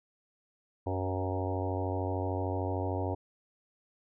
harmonic tone with a mistuned harmonic, 93.3 Hz, F#2, 15 cents sharp, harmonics 1 / 3 / 4 / 5 / 6 / 7 / 8 / 9 / 10, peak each -33 / -38 / -39 / -40 / -41 / -41 / -42 / -43 / -43 dBFS, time 0.86-3.15 s, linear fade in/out 10 ms, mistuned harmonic 6, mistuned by -21 cents, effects none

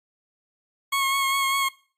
20% pulse tone with vibrato, 1092 Hz, C#6, 26 cents flat, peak -16 dBFS, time 0.92-1.69 s, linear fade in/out 10 ms, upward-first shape sine, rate 5 Hz, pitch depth 21 cents each way, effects noise-tail reverb RT60 0.4 s tail -21 dB re dry + MP3 64 kbps

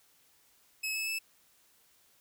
sawtooth tone with pitch steps, 2577 / 2601 / 2625 Hz, E7 / E7 / E7, -40 / -24 / -8 cents, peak -29 dBFS, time 0.83-1.19 s, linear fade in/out 10 ms, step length 120 ms, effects white hiss -66 dBFS RMS until 2.2 s

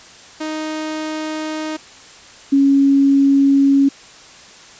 sawtooth / sine tone pair in turn, 311.1 / 276.5 Hz, D#4 / C#4, 0 / -4 cents, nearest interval major second, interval 204 cents, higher first, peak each -18 / -9 dBFS, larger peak second, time 0.4-1.77 / 2.52-3.89 s, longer neither, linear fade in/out 10 ms, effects white hiss -41 dBFS RMS until 4.79 s + resampled to 16000 Hz

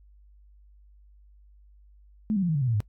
sine tone with pitch steps, 215.5 / 194.22 / 175.04 / 157.76 / 142.18 / 128.14 / 115.48 / 104.08 Hz, A3 / G3 / F3 / D#3 / C#3 / C3 / A#2 / G#2, -36 / -16 / +4 / +24 / +44 / -36 / -16 / +4 cents, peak -22 dBFS, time 2.3-2.804 s, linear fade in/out 0 ms, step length 63 ms, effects noise-tail reverb RT60 0.1 s tail -21 dB re dry + added 50 Hz sine -52 dBFS peak until 2.88 s

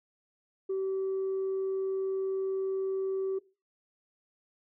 sine tone, 383.8 Hz, G4, 37 cents flat, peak -27 dBFS, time 0.69-3.39 s, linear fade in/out 10 ms, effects noise-tail reverb RT60 0.3 s tail -20 dB re dry + tanh soft clip ceiling -26 dBFS

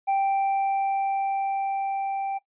triangle tone with level ramp, 784 Hz, G5, in tune, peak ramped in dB -18 to -24 dBFS, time 0.07-2.39 s, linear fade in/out 20 ms, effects noise-tail reverb RT60 0.1 s tail -18 dB re dry + resampled to 8000 Hz

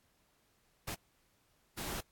pink noise bursts at uneven times, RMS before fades -40 dBFS, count 2, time 0.87-0.95 / 1.77-2.01 s, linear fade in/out 10 ms, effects pink hiss -73 dBFS RMS until 2.11 s + AAC 64 kbps

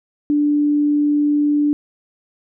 sine tone, 293.7 Hz, D4, in tune, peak -13 dBFS, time 0.3-1.73 s, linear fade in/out 0 ms, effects none

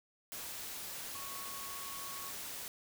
sine tone in noise, 1108 Hz, C#6, 1 cent flat, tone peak -48 dBFS, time 1.15-2.3 s, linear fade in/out 0 ms, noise white, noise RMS -44 dBFS, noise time 0.32-2.68 s, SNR -7 dB, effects none

